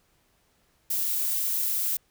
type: noise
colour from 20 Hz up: violet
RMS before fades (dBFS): -27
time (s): 0.9-1.97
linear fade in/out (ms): 5
effects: pink hiss -67 dBFS RMS until 2.1 s